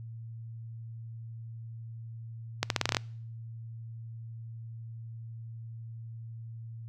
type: accelerating click train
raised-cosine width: 0.2 ms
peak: -8 dBFS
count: 9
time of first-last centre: 2.63-2.968 s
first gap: 72 ms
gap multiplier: 0.84
effects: noise-tail reverb RT60 0.6 s tail -26 dB re dry + added 114 Hz sine -40 dBFS peak until 6.88 s